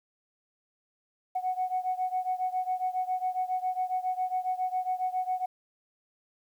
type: beating tone pair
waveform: sine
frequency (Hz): 737 / 744.3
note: F#5 / F#5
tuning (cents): -7 / +10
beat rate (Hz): 7.3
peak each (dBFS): -29 / -31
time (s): 1.35-5.46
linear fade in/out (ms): 10
effects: tanh soft clip ceiling -21 dBFS + 10-bit